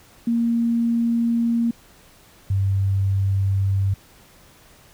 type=tone pair in turn; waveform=sine; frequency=233.1 / 97.55 Hz; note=A#3 / G2; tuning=0 / -8 cents; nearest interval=octave + minor third; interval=1508 cents; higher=first; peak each=-17 dBFS; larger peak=neither; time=0.27-1.71 / 2.5-3.94 s; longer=neither; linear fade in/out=5 ms; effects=pink hiss -51 dBFS RMS until 4.93 s